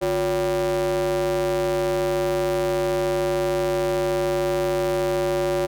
square ring-modulated tone, 103.83 Hz, G#2, in tune, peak -18 dBFS, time 0.01-5.67 s, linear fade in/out 20 ms, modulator 462 Hz, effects none

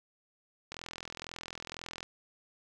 click train, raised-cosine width 0.2 ms, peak -23 dBFS, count 56, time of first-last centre 0.72-2.03 s, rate 42 Hz, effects none

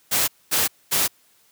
white noise bursts, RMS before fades -20 dBFS, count 3, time 0.11-1.08 s, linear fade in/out 20 ms, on 170 ms, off 230 ms, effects white hiss -59 dBFS RMS until 1.51 s + high-pass 80 Hz 12 dB/octave

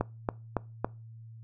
click train, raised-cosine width 1 ms, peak -13 dBFS, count 4, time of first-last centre 0.01-0.846 s, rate 3.59 Hz, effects noise-tail reverb RT60 0.3 s tail -22 dB re dry + added 113 Hz sine -45 dBFS peak until 1.43 s

